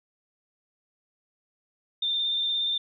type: tone with vibrato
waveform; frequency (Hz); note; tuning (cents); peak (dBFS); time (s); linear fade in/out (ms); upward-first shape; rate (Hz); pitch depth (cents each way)
sine; 3596; A7; +37; -24; 2.02-2.78; 5; square; 17; 16
effects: none